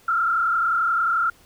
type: tone with frequency modulation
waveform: sine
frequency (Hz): 1358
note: F6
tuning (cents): -49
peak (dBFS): -18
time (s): 0.08-1.3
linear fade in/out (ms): 5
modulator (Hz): 31.3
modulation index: 1.8
effects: pink hiss -54 dBFS RMS until 1.45 s